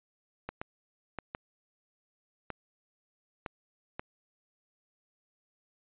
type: clicks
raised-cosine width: 0.5 ms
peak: -21 dBFS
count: 7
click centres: 0.49 / 0.615 / 1.187 / 1.349 / 2.503 / 3.462 / 3.995 s
effects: resampled to 8000 Hz